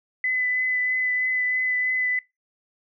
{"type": "tone with vibrato", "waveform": "sine", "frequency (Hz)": 2009, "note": "B6", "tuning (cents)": 29, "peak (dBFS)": -21, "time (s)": [0.24, 2.19], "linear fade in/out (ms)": 2, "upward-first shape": "triangle", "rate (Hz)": 3.1, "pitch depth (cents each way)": 14, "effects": ["noise-tail reverb RT60 0.2 s tail -21 dB re dry"]}